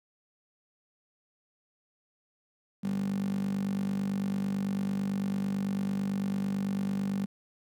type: tone with high-pass filter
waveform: 15% pulse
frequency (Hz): 49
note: G1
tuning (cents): 0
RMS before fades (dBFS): -31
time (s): 2.83-7.26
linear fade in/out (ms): 10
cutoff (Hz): 200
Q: 7.4
effects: none